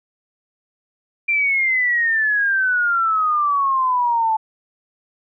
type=exponential sweep; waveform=sine; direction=down; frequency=2377 to 870 Hz; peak=-15 dBFS; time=1.28-4.37 s; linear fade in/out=10 ms; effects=none